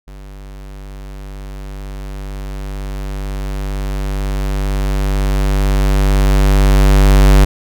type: tone with level ramp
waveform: square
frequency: 48.95 Hz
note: G1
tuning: 2 cents flat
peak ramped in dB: -32 to -5 dBFS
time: 0.07-7.45 s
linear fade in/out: 10 ms
effects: none